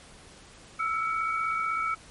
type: tone cluster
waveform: sine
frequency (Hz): 1315 / 1371 / 2259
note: E6 / F6 / C#7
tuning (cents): -5 / -32 / +32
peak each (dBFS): -27 / -36 / -33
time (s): 0.79-1.95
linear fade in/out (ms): 10
effects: pink hiss -51 dBFS RMS until 2.1 s + MP3 48 kbps